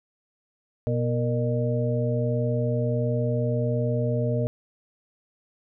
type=harmonic tone with a mistuned harmonic; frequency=121.4 Hz; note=B2; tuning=29 cents flat; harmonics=1 / 2 / 4 / 5; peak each=-24 / -30 / -29 / -30 dBFS; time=0.87-4.47 s; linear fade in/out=0 ms; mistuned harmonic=4; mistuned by=-78 cents; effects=none